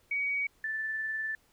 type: tone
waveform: sine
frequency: 2257 Hz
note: C#7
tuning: 31 cents sharp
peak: -28 dBFS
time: 0.11-0.47 s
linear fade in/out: 5 ms
type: tone with tremolo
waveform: sine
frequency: 1760 Hz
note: A6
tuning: in tune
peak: -30 dBFS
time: 0.64-1.35 s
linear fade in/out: 2 ms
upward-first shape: sine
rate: 20 Hz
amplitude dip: 25%
effects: pink hiss -67 dBFS RMS until 1.52 s